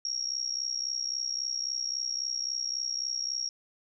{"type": "tone with amplitude modulation", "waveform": "sine", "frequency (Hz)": 5588, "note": "F8", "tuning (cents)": 0, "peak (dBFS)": -26, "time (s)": [0.05, 3.49], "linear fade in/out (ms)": 2, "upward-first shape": "sine", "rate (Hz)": 63.7, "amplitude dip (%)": 85, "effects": []}